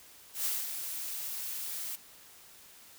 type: noise with ADSR envelope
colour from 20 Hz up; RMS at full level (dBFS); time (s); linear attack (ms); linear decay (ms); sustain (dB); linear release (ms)
blue; -31; 0.33-1.96; 120; 210; -7; 10
effects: white hiss -55 dBFS RMS until 2.98 s